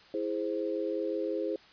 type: chord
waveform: sine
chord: E augmented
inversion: none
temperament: equal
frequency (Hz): 329.6 / 415.3 / 523.3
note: E4 / G#4 / B#4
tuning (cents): 0 / 0 / 0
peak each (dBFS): -34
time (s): 0.14-1.56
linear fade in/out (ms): 2
effects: white hiss -56 dBFS RMS until 1.72 s + resampled to 11025 Hz